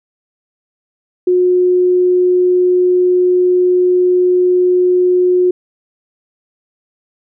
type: tone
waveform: sine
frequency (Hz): 361.8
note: F#4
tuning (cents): -39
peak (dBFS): -8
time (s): 1.27-5.51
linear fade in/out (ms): 5
effects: none